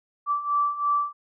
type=beating tone pair; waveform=sine; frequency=1161 / 1164 Hz; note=D6 / D6; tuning=-20 / -16 cents; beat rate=3 Hz; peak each=-27 / -23 dBFS; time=0.26-1.13 s; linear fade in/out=50 ms; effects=none